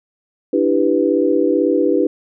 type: chord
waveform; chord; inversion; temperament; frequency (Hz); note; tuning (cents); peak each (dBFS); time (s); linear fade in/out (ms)
sine; E minor seventh; third; equal; 293.7 / 329.6 / 392 / 493.9; D4 / E4 / G4 / B4; 0 / 0 / 0 / 0; -18; 0.53-2.07; 5
effects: none